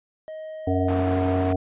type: tone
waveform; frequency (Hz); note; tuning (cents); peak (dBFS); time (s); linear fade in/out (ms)
triangle; 628; D#5; +16; -31; 0.28-0.91; 0
type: harmonic tone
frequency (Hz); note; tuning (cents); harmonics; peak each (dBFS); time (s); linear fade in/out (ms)
92.5; F#2; 0; 1 / 3 / 5 / 7 / 8; -24 / -24 / -28 / -28 / -30; 0.67-1.56; 5
type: band-pass noise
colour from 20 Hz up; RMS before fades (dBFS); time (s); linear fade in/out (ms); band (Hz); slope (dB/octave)
white; -34; 0.88-1.53; 5; 100 to 1100; 12
effects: resampled to 8000 Hz